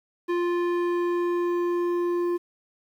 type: tone with low-pass filter sweep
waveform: square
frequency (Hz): 349.2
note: F4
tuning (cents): 0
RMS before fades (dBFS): -25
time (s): 0.28-2.38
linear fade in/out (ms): 20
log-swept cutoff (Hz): 2100 to 880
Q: 0.76
effects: 9-bit